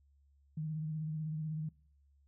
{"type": "tone with vibrato", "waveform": "sine", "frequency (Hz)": 155.56, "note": "D#3", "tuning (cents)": 0, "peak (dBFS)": -35, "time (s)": [0.57, 1.69], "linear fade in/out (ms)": 5, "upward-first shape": "sine", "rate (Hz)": 16, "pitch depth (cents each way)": 36, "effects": ["noise-tail reverb RT60 0.5 s tail -22 dB re dry", "added 70 Hz sine -65 dBFS peak until 2.27 s"]}